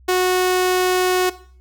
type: tone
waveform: sawtooth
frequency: 366.7 Hz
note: F#4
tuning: 15 cents flat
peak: -11 dBFS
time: 0.08-1.3 s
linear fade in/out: 10 ms
effects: noise-tail reverb RT60 0.5 s tail -17 dB re dry + added 63 Hz sine -45 dBFS peak until 1.6 s